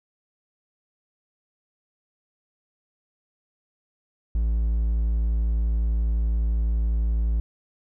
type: tone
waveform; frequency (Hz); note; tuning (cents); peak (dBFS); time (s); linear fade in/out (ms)
triangle; 55.9; A1; +28; -18; 4.35-7.4; 0
effects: none